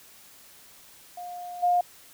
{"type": "tone with level steps", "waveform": "sine", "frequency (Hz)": 710, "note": "F5", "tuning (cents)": 28, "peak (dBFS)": [-35, -19], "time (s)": [1.17, 1.81], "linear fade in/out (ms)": 5, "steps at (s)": 1.62, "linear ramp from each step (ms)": 20, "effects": ["white hiss -52 dBFS RMS until 2.13 s"]}